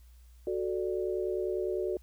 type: chord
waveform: sine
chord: D major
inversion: first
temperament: equal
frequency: 370 / 440 / 587.3 Hz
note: F#4 / A4 / D5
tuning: 0 / 0 / 0 cents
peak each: -31 / -35 / -37 dBFS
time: 0.47-1.97 s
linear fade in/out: 2 ms
effects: added 60 Hz sine -52 dBFS peak until 2.02 s + white hiss -68 dBFS RMS until 2.02 s